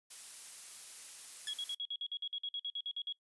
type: noise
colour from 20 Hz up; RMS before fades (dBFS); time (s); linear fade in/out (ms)
blue; -47; 0.1-1.75; 10
type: tone with exponential decay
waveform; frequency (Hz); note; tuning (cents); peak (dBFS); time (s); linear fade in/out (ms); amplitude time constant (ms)
10% pulse; 1727; A6; -33; -29; 1.47-1.58; 2; 23
type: tone bursts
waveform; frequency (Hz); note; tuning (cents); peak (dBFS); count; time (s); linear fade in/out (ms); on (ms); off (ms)
sine; 3322; G#7; 0; -36; 16; 1.48-3.125; 2; 55; 51
effects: noise-tail reverb RT60 0.1 s tail -21 dB re dry + resampled to 24000 Hz